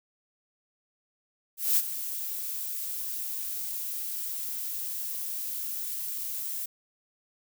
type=noise with ADSR envelope; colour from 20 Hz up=violet; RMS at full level=-22 dBFS; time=1.57-6.66 s; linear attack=200 ms; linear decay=46 ms; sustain=-12 dB; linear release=7 ms; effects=none